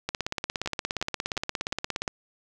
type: two click trains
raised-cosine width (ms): 0.2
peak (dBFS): -14 / -11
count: 5 / 35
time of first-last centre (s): 0.66-2.078 / 0.09-2.078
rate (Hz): 2.82 / 17.1
effects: none